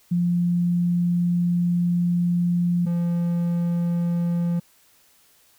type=tone pair in turn; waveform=sine / triangle; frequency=174.61 / 172.01 Hz; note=F3 / F3; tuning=0 / -26 cents; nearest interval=unison; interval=26 cents; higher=first; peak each=-18 dBFS; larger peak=neither; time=0.11-2.86 / 2.86-4.6 s; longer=first; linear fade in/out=10 ms; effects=white hiss -58 dBFS RMS until 5.58 s